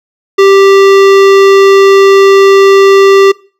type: tone with hard clipping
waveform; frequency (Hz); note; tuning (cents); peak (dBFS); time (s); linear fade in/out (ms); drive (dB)
sine; 392; G4; 0; -3; 0.38-3.32; 10; 18
effects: noise-tail reverb RT60 0.4 s tail -23 dB re dry